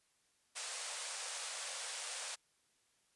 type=band-pass noise; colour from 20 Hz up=white; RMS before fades=-44 dBFS; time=0.55-2.36 s; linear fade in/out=20 ms; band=470 to 9900 Hz; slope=96 dB/octave; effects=white hiss -75 dBFS RMS until 3.15 s + resampled to 24000 Hz